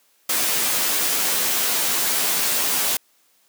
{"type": "noise with comb filter", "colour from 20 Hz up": "white", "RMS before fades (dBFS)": -21, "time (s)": [0.29, 2.97], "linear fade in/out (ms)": 5, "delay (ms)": 12, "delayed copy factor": 0.7, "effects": ["white hiss -61 dBFS RMS until 3.48 s", "high-pass 200 Hz 12 dB/octave"]}